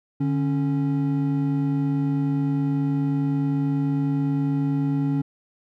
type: tone pair together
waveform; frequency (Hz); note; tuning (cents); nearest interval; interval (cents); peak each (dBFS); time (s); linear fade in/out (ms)
triangle; 146.87 / 276.3; D3 / C#4; 0 / -6; major seventh; 1094; -21; 0.2-5.22; 10
effects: none